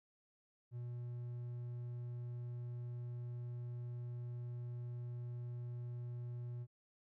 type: tone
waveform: triangle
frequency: 121 Hz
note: B2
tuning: 35 cents flat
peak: -40 dBFS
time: 0.71-6.67 s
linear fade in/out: 50 ms
effects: none